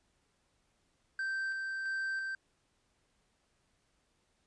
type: tone with tremolo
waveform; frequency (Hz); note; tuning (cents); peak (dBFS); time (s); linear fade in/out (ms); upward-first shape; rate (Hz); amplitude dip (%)
triangle; 1562; G6; -7; -31; 1.19-2.35; 2; square; 1.5; 25
effects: pink hiss -75 dBFS RMS until 4.46 s + resampled to 22050 Hz